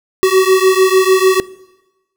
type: beating tone pair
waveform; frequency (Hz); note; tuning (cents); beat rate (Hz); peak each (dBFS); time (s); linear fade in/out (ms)
square; 374.5 / 381.2; F#4 / G4; +21 / -48; 6.7; -12; 0.23-1.4; 0
effects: noise-tail reverb RT60 1.0 s tail -20 dB re dry